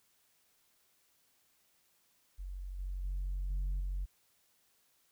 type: tone with level steps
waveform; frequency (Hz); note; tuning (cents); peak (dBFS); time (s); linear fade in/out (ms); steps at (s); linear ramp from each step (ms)
sine; 46.25; F#1; 0; -39 / -35 / -32 / -29 / -32; 2.38-4.06; 20; 2.79 / 3.04 / 3.5 / 3.8; 5
effects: tanh soft clip ceiling -31 dBFS + white hiss -72 dBFS RMS until 5.11 s